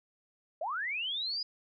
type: linear sweep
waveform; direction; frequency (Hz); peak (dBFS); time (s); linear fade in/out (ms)
sine; up; 577 to 5010; -32; 0.61-1.43; 5
effects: none